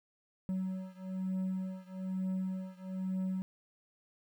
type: beating tone pair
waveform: triangle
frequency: 187.2 / 188.3 Hz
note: F#3 / F#3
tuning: +20 / +31 cents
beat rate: 1.1 Hz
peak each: -35 / -36 dBFS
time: 0.49-3.42 s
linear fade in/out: 0 ms
effects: 11-bit